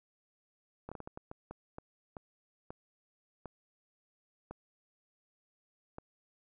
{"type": "slowing click train", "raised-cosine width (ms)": 1, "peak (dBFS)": -29, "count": 14, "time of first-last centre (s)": [0.89, 5.984], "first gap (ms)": 26, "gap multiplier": 1.4, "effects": []}